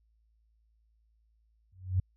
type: tone with exponential growth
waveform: sine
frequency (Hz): 92.5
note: F#2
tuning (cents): 0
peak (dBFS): -21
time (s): 1.72-2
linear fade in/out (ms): 5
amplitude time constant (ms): 60
effects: added 55 Hz sine -66 dBFS peak until 2.16 s